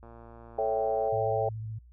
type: click train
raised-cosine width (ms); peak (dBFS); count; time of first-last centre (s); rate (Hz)
1; -36; 123; 0.03-1.082; 116
type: chord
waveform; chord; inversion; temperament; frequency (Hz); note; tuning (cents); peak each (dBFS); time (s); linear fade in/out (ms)
sine; A dominant seventh; none; equal; 440 / 554.4 / 659.3 / 784; A4 / C#5 / E5 / G5; 0 / 0 / 0 / 0; -31; 0.58-1.49; 5
type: tone with vibrato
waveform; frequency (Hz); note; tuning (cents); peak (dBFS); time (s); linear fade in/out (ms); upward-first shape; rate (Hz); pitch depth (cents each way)
sine; 110; A2; 0; -34; 1.12-1.79; 10; square; 14; 25
effects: added 60 Hz sine -51 dBFS peak until 1.92 s